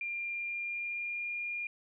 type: tone with pitch glide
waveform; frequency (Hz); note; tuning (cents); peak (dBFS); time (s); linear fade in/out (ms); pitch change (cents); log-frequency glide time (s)
sine; 2392 to 2414; D7 to D7; +31 to +47; -34; 0.01-1.67; 2; +16; 0.25-1.31
effects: none